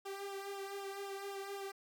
sawtooth tone with flanger, 395.4 Hz, G4, 15 cents sharp, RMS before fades -44 dBFS, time 0.05-1.72 s, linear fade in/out 10 ms, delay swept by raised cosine 0.45 to 2.25 ms, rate 3.9 Hz, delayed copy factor -0.85, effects none

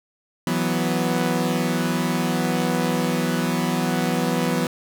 sawtooth chord, E suspended second, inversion none, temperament equal, 164.81 / 185 / 246.9 Hz, E3 / F#3 / B3, 0 / 0 / 0 cents, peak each -21 / -21 / -20 dBFS, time 0.47-4.67 s, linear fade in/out 2 ms, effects none

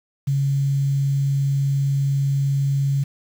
sine tone with quantisation, 138.59 Hz, C#3, in tune, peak -17 dBFS, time 0.27-3.04 s, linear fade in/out 10 ms, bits 7, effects none

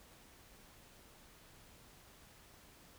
silence, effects pink hiss -61 dBFS RMS until 2.98 s

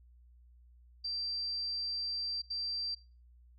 sine tone bursts at uneven times, 4700 Hz, D8, 1 cent sharp, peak -34 dBFS, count 2, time 1.04-2.42 / 2.5-2.95 s, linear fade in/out 10 ms, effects noise-tail reverb RT60 0.3 s tail -18 dB re dry + added 60 Hz sine -57 dBFS peak until 3.58 s

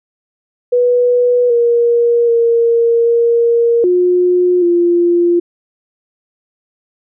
sine tone with pitch steps, 489.8 / 472.4 / 465.4 / 468 / 358.9 / 346.6 Hz, B4 / A#4 / A#4 / A#4 / F4 / F4, -14 / +23 / -3 / +7 / +47 / -13 cents, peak -8 dBFS, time 0.72-5.4 s, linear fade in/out 10 ms, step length 780 ms, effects none

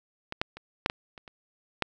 clicks, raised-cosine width 0.3 ms, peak -18 / -10 / -26 / -6 / -13 / -28 / -29 / -9 dBFS, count 8, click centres 0.324 / 0.415 / 0.57 / 0.861 / 0.899 / 1.178 / 1.278 / 1.823 s, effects none

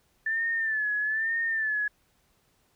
sine tone with vibrato, 1760 Hz, A6, in tune, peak -25 dBFS, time 0.26-1.88 s, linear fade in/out 5 ms, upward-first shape sine, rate 1.1 Hz, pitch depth 74 cents each way, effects pink hiss -68 dBFS RMS until 2.75 s

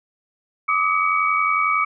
sine tone cluster, 1178 / 1269 / 2268 Hz, D6 / D#6 / C#7, +5 / +34 / +39 cents, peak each -21 dBFS, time 0.68-1.85 s, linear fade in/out 10 ms, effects none

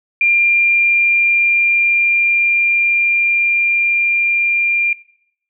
sine tone with level ramp, 2391 Hz, D7, 30 cents sharp, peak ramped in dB -10 to -13 dBFS, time 0.21-4.93 s, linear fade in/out 2 ms, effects noise-tail reverb RT60 0.7 s tail -19 dB re dry

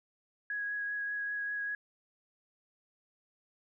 sine tone with vibrato, 1661.2 Hz, G#6, in tune, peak -33 dBFS, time 0.5-1.75 s, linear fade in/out 2 ms, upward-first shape triangle, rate 5.1 Hz, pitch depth 15 cents each way, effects none

